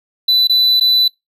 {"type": "tone with dropouts", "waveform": "triangle", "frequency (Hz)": 3988, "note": "B7", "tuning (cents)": 16, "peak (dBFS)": -8, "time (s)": [0.28, 1.08], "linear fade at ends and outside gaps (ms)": 5, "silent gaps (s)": [[0.473, 0.495], [0.799, 0.809]], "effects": ["noise-tail reverb RT60 0.2 s tail -25 dB re dry", "resampled to 32000 Hz"]}